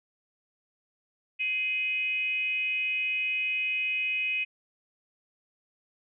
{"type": "tone with frequency modulation", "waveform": "sine", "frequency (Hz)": 2516, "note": "D#7", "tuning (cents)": 19, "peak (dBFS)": -26, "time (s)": [1.39, 4.45], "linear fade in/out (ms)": 20, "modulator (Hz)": 423, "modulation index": 0.41, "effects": []}